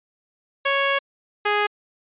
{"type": "tone pair in turn", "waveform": "10% pulse", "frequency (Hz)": [554, 415], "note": ["C#5", "G#4"], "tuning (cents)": [-1, -1], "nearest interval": "perfect fourth", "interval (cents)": 500, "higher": "first", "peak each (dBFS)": -10, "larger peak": "neither", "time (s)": [[0.65, 0.99], [1.45, 1.67]], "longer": "first", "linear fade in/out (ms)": 10, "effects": ["resampled to 8000 Hz"]}